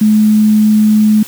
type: tone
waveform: sine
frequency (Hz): 213.8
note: A3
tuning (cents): -49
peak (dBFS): -5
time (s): 0.01-1.23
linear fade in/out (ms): 5
effects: white hiss -31 dBFS RMS until 1.27 s + high-pass 100 Hz 12 dB/octave